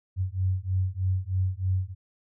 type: beating tone pair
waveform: sine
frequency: 92 / 95.2 Hz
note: F#2 / F#2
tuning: -9 / +50 cents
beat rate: 3.2 Hz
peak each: -27 dBFS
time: 0.16-1.95 s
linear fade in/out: 50 ms
effects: none